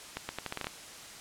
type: accelerating click train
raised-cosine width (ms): 0.3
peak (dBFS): -18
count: 9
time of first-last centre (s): 0.17-0.669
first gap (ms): 120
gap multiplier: 0.8
effects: white hiss -47 dBFS RMS until 1.2 s + low-pass 9000 Hz 12 dB/octave